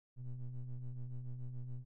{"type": "ring-modulated tone", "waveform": "triangle", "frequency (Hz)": 60.8, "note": "B1", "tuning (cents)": -26, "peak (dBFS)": -35, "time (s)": [0.16, 1.85], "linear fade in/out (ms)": 50, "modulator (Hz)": 64.3, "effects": []}